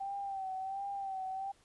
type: tone with vibrato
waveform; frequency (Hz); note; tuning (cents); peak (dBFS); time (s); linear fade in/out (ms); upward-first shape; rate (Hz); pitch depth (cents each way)
sine; 777; G5; -16; -36; 0-1.52; 10; sine; 1.4; 49
effects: pink hiss -67 dBFS RMS until 1.64 s + resampled to 24000 Hz